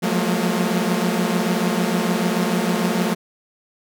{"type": "tone cluster", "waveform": "sawtooth", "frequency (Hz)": [175.8, 182.5, 211.5, 230.2], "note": ["F3", "F#3", "G#3", "A#3"], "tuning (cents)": [12, -24, 32, -22], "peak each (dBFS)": -20, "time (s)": [0.02, 3.15], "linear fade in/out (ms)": 20, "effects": []}